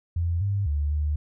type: tone with pitch steps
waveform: sine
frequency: 85.2 / 99.9 / 73.1 / 74.8 Hz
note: F2 / G2 / D2 / D2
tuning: -42 / +33 / -7 / +32 cents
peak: -22 dBFS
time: 0.16-1.16 s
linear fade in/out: 5 ms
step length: 250 ms
effects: none